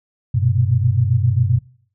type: tone cluster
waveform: sine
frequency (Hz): 96 / 119.2 / 126.7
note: G2 / A#2 / B2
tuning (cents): -36 / +39 / +45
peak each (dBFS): -18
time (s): 0.34-1.59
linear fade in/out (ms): 10
effects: noise-tail reverb RT60 0.5 s tail -20 dB re dry